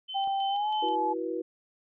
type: tone with tremolo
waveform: sine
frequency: 3063 Hz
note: G7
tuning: 41 cents flat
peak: -35 dBFS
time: 0.08-0.96 s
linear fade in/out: 20 ms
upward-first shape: square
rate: 3.1 Hz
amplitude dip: 55%
type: tone with pitch glide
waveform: sine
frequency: 784 to 855 Hz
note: G5 to A5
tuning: 0 to -50 cents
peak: -26 dBFS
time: 0.14-1.14 s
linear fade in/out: 20 ms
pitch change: +150 cents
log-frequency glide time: 0.49-0.69 s
type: click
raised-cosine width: 1 ms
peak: -35 dBFS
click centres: 0.275 s
type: chord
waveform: sine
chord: E suspended second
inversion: none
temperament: equal with one note detuned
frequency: 329.6 / 370 / 483.7 Hz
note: E4 / F#4 / B4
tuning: 0 / 0 / -36 cents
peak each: -34 dBFS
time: 0.82-1.42 s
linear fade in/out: 10 ms
effects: none